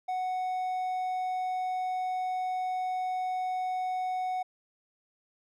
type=tone; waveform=triangle; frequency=740 Hz; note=F#5; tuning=in tune; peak=-27 dBFS; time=0.08-4.43 s; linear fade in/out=10 ms; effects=none